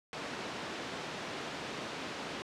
pink band-pass noise, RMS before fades -41 dBFS, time 0.13-2.42 s, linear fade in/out 0 ms, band 210 to 4400 Hz, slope 12 dB/octave, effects low-pass 9000 Hz 12 dB/octave

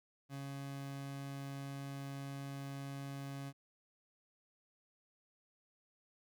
30% pulse tone, 138.59 Hz, C#3, in tune, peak -40 dBFS, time 0.29-3.53 s, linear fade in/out 50 ms, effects none

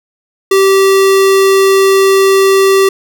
square tone, 388 Hz, G4, 18 cents flat, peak -6 dBFS, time 0.51-2.89 s, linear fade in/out 5 ms, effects none

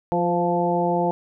harmonic tone with a mistuned harmonic, 174.61 Hz, F3, in tune, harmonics 1 / 2 / 3 / 4 / 5, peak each -25 / -25 / -25 / -25 / -25 dBFS, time 0.12-1.11 s, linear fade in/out 0 ms, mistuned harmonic 3, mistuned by -27 cents, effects none

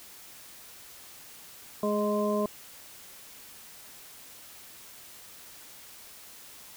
harmonic tone with a mistuned harmonic, 208 Hz, G#3, 3 cents sharp, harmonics 1 / 2 / 3 / 5, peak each -29 / -30 / -30 / -34 dBFS, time 1.83-2.46 s, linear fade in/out 2 ms, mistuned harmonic 1, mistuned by +16 cents, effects white hiss -49 dBFS RMS until 6.76 s

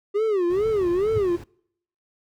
triangle tone with vibrato, 392 Hz, G4, in tune, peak -17 dBFS, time 0.14-1.37 s, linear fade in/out 20 ms, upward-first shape sine, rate 2.3 Hz, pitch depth 220 cents each way
brown noise, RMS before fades -35 dBFS, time 0.5-1.44 s, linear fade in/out 5 ms
sine tone with exponential growth, 103.2 Hz, G#2, 10 cents flat, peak -19 dBFS, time 1.07-1.18 s, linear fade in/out 5 ms, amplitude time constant 23 ms
effects noise-tail reverb RT60 0.7 s tail -26 dB re dry + high-pass 60 Hz 12 dB/octave

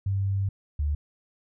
sine tone pair in turn, 98 / 73.42 Hz, G2 / D2, 0 / 0 cents, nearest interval perfect fourth, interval 500 cents, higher first, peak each -23 dBFS, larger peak neither, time 0.06-0.49 / 0.79-0.95 s, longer first, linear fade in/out 5 ms, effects none

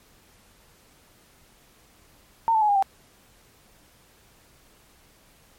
sine tone with pitch steps, 911 / 876.4 / 843.1 / 811.1 / 780.3 Hz, A#5 / A5 / G#5 / G#5 / G5, -40 / -7 / +26 / -41 / -8 cents, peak -17 dBFS, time 2.48-2.825 s, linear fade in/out 0 ms, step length 69 ms, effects pink hiss -57 dBFS RMS until 5.58 s + MP3 64 kbps

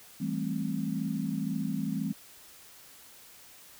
sine chord, A minor seventh, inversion second, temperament just, 165 / 198 / 220 / 264 Hz, E3 / G3 / A3 / C4, +2 / +18 / 0 / +16 cents, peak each -35 / -34 / -35 / -35 dBFS, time 0.2-2.13 s, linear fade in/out 10 ms, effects white hiss -53 dBFS RMS until 3.79 s

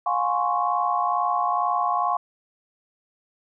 sine chord, Db major seventh, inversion first, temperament equal with one note detuned, 710.3 / 830.6 / 1046.5 / 1108.7 Hz, F5 / Ab5 / C6 / Db6, +29 / 0 / 0 / 0 cents, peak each -25 / -27 / -27 / -25 dBFS, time 0.06-2.17 s, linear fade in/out 5 ms, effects none

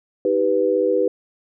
sine chord, Eb augmented, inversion none, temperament equal with one note detuned, 316.6 / 392 / 493.9 Hz, Eb4 / G4 / B4, +30 / 0 / 0 cents, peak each -24 / -20 / -18 dBFS, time 0.25-1.08 s, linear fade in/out 2 ms, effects none

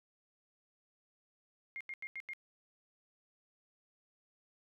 sine tone bursts, 2128 Hz, C7, 29 cents sharp, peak -40 dBFS, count 5, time 1.76-2.334 s, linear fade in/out 0 ms, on 46 ms, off 86 ms, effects none

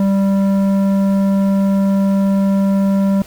sine tone with tanh clipping, 196 Hz, G3, in tune, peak -13 dBFS, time 0-3.22 s, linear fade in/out 2 ms, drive 11 dB, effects pink hiss -40 dBFS RMS until 3.26 s

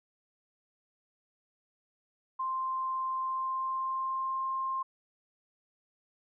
sine tone with pitch glide, 1047 to 1058.6 Hz, C6 to C6, +1 to +20 cents, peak -30 dBFS, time 2.39-4.83 s, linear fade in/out 10 ms, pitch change +19 cents, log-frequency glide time 3.2-4.48 s, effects none

